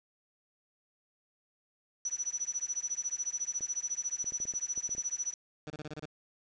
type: tone with tremolo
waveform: sine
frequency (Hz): 5920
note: F#8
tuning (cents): 0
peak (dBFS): -29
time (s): 2.05-5.34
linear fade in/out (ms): 2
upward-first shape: sine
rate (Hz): 14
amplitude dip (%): 95
type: clicks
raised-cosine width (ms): 2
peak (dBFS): -37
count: 10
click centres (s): 3.608 / 4.243 / 4.322 / 4.402 / 4.454 / 4.538 / 4.777 / 4.892 / 4.95 / 4.981
type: tone bursts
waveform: 15% pulse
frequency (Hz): 151.8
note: D#3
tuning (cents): -42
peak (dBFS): -33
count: 7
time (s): 5.67-6.056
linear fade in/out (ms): 2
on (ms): 32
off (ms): 27
effects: resampled to 16000 Hz + 9-bit